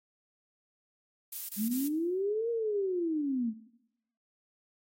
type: noise bursts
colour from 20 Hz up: violet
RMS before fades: -37 dBFS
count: 3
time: 1.32-1.88 s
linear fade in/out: 5 ms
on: 170 ms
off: 25 ms
type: linear two-way sweep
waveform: sine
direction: up then down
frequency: 198.4 to 472.1 to 213.8 Hz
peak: -28 dBFS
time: 1.56-3.54 s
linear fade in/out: 50 ms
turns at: 2.5 s
effects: noise-tail reverb RT60 0.8 s tail -17 dB re dry + AAC 48 kbps